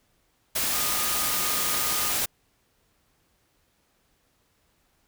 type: tone in noise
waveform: sine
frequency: 1229 Hz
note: D#6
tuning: 22 cents flat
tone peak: -35 dBFS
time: 0.73-2.12 s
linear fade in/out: 10 ms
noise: white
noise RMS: -26 dBFS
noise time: 0.55-2.26 s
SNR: -12 dB
effects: pink hiss -68 dBFS RMS until 5.07 s

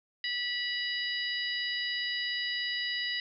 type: harmonic tone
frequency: 977 Hz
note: B5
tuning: 19 cents flat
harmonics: 2 / 3 / 4 / 5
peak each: -34 / -36 / -37 / -38 dBFS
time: 0.24-3.2 s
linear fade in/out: 2 ms
effects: none

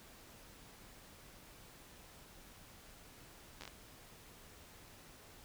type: slowing click train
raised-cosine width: 0.2 ms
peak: -30 dBFS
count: 5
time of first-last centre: 3.61-3.677 s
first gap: 11 ms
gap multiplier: 1.29
effects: pink hiss -58 dBFS RMS until 5.44 s

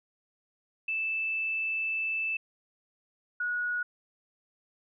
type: tone pair in turn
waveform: sine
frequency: 2637 / 1457.1 Hz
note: E7 / F#6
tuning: 0 / -27 cents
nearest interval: minor seventh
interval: 1027 cents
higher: first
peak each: -28 dBFS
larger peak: neither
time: 0.88-2.37 / 3.4-3.83 s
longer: first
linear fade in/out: 5 ms
effects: none

